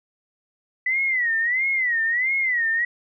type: tone with vibrato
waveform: sine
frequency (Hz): 1975.5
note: B6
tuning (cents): 0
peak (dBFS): -19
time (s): 0.86-2.85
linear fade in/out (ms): 5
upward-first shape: sine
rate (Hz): 1.5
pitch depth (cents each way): 160
effects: none